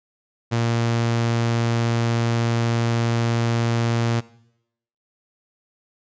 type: tone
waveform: sawtooth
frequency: 116.54 Hz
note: A#2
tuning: in tune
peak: -15 dBFS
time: 0.51-4.21 s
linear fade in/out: 20 ms
effects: noise-tail reverb RT60 0.8 s tail -20 dB re dry + resampled to 16000 Hz